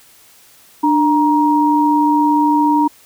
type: tone pair together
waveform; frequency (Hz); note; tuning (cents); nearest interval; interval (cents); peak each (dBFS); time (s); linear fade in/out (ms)
sine; 297.1 / 942; D4 / A#5; +20 / +18; octave + minor sixth; 1998; -13; 0.83-2.88; 10
effects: white hiss -47 dBFS RMS until 3.05 s